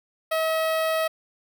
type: tone with notch filter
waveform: sawtooth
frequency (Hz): 641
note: E5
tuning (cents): -49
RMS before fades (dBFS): -24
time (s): 0.31-1.08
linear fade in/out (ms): 10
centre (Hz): 6800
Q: 1
effects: none